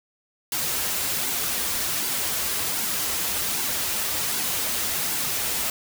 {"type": "noise with flanger", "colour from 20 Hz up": "white", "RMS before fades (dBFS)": -26, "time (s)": [0.52, 5.7], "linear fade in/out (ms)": 2, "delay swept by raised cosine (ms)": [1.6, 7.5], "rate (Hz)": 1.3, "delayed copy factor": -0.55, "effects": []}